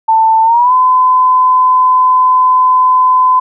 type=tone with pitch glide; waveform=sine; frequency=890 to 1016.5 Hz; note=A5 to B5; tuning=+20 to +50 cents; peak=-5 dBFS; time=0.08-3.4 s; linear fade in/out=10 ms; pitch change=+230 cents; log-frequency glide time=0.43-0.73 s; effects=none